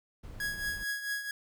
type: noise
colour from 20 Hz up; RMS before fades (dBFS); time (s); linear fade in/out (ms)
brown; -45; 0.23-0.84; 10
type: tone with tremolo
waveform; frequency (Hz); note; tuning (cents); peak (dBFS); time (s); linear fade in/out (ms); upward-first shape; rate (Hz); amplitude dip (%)
45% pulse; 1661.2; G#6; 0; -30; 0.4-1.31; 2; triangle; 4.5; 70
effects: none